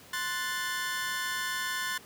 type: chord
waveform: sawtooth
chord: F# diminished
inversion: second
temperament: equal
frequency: 1046.5 / 1480 / 1760 Hz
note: C6 / F#6 / A6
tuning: 0 / 0 / 0 cents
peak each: -33 / -33 / -30 dBFS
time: 0.13-1.98 s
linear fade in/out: 5 ms
effects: pink hiss -52 dBFS RMS until 2.05 s + high-pass 100 Hz 12 dB/octave